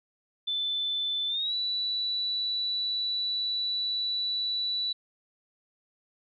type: tone with pitch glide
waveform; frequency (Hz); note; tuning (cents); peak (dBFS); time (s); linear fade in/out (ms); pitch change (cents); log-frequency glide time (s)
sine; 3520 to 3951; A7 to B7; 0 to 0; -27; 0.47-4.93; 10; +200; 1.28-1.54
effects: none